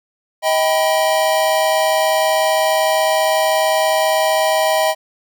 square chord, Eb augmented, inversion none, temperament equal with one note detuned, 633.5 / 784 / 987.8 Hz, Eb5 / G5 / B5, +31 / 0 / 0 cents, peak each -16 / -20 / -22 dBFS, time 0.42-4.95 s, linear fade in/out 50 ms, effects none

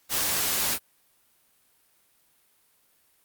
white noise, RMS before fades -26 dBFS, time 0.09-0.79 s, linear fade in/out 50 ms, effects white hiss -65 dBFS RMS until 3.24 s + Opus 48 kbps

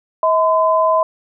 sine tone pair together, 640 / 1018.1 Hz, D#5 / C6, +49 / -48 cents, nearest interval minor sixth, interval 803 cents, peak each -14 dBFS, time 0.23-1.03 s, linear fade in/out 2 ms, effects none

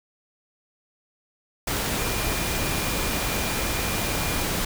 sine tone in noise, 2411 Hz, D7, 45 cents sharp, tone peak -36 dBFS, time 1.99-4.44 s, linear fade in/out 5 ms, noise pink, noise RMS -26 dBFS, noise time 1.67-4.65 s, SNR -13 dB, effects none

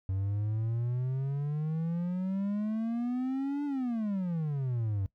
triangle exponential two-way sweep, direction up then down, 94.2 to 292.3 to 94.2 Hz, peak -27 dBFS, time 0.09-5.06 s, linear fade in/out 0 ms, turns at 3.65 s, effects noise-tail reverb RT60 0.1 s tail -19 dB re dry

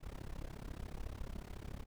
brown noise with amplitude modulation, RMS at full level -41 dBFS, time 0-1.86 s, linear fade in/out 50 ms, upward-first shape sine, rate 34 Hz, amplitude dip 95%, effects none

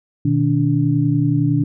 sine tone cluster, 123.8 / 154.6 / 289 Hz, B2 / D#3 / D4, +5 / -11 / -28 cents, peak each -18 dBFS, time 0.25-1.64 s, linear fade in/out 5 ms, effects none

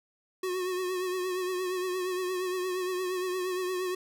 square tone with vibrato, 366.9 Hz, F#4, 15 cents flat, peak -30 dBFS, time 0.43-3.95 s, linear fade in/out 5 ms, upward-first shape triangle, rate 8.6 Hz, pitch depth 50 cents each way, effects none

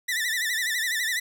sawtooth tone with vibrato, 1872 Hz, A#6, 7 cents sharp, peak -21 dBFS, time 0.08-1.2 s, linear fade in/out 10 ms, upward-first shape sine, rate 12 Hz, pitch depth 120 cents each way, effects none

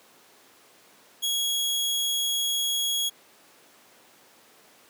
sawtooth tone, 3322 Hz, G#7, in tune, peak -21 dBFS, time 1.22-3.1 s, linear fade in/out 20 ms, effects pink hiss -55 dBFS RMS until 4.89 s + high-pass 300 Hz 12 dB/octave

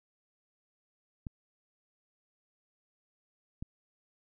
clicks, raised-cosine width 5 ms, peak -26 dBFS, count 2, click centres 1.268 / 3.625 s, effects none

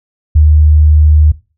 sine tone, 76.1 Hz, D#2, 38 cents flat, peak -3 dBFS, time 0.35-1.32 s, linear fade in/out 10 ms, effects noise-tail reverb RT60 0.3 s tail -17 dB re dry

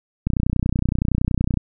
click train, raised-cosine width 5 ms, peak -7 dBFS, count 41, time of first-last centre 0.27-1.573 s, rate 30.7 Hz, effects none

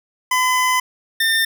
25% pulse tone pair in turn, 1013 / 1805 Hz, B5 / A6, +44 / +44 cents, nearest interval minor seventh, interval 1000 cents, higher second, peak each -11 / -11 dBFS, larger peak neither, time 0.31-0.8 / 1.2-1.45 s, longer first, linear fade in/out 5 ms, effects none

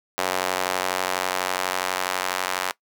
square tone with high-pass filter sweep, 46.07 Hz, F#1, 7 cents flat, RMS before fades -26 dBFS, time 0.18-2.71 s, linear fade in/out 0 ms, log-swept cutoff 650 to 990 Hz, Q 1, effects noise-tail reverb RT60 0.1 s tail -20 dB re dry

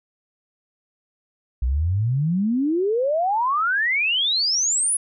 sine exponential sweep, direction up, 58.27 to 10570 Hz, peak -18 dBFS, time 1.62-4.97 s, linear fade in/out 5 ms, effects none

